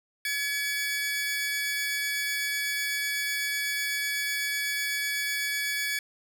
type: tone pair together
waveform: sawtooth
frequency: 1702 / 2272 Hz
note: G#6 / C#7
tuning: +42 / +42 cents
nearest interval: perfect fourth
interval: 500 cents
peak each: -27 / -27 dBFS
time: 0.25-5.99 s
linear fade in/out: 2 ms
effects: none